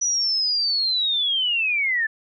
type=linear sweep; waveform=sine; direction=down; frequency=5920 to 1726 Hz; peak=-19 dBFS; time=0.01-2.07 s; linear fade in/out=10 ms; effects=none

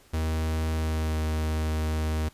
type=tone with pitch glide; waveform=45% pulse; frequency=79.3 to 78.16 Hz; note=D#2 to D#2; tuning=+33 to +8 cents; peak=-25 dBFS; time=0.13-2.29 s; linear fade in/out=10 ms; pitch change=-25 cents; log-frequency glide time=0.71-1.22 s; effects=pink hiss -57 dBFS RMS until 2.33 s + resampled to 32000 Hz

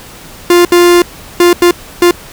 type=tone bursts at uneven times; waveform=45% pulse; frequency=350.1 Hz; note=F4; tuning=4 cents sharp; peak=-3 dBFS; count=5; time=0.5-0.65 / 0.72-1.02 / 1.4-1.53 / 1.62-1.71 / 2.02-2.11 s; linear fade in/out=2 ms; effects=pink hiss -32 dBFS RMS until 2.32 s

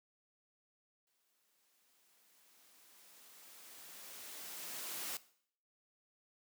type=noise with exponential growth; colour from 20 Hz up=white; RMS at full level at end=-41 dBFS; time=1.07-5.17 s; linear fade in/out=2 ms; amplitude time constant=890 ms; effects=noise-tail reverb RT60 0.6 s tail -18 dB re dry + high-pass 200 Hz 12 dB/octave

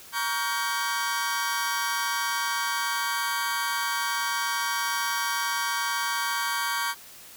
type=chord; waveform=sawtooth; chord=G half-diminished seventh; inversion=first; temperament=just; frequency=940.8 / 1128.9 / 1411.2 / 1568 Hz; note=Bb5 / Db6 / F6 / G6; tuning=+16 / +31 / +18 / 0 cents; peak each=-27 / -27 / -32 / -27 dBFS; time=0.12-6.95 s; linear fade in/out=50 ms; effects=white hiss -47 dBFS RMS until 7.36 s

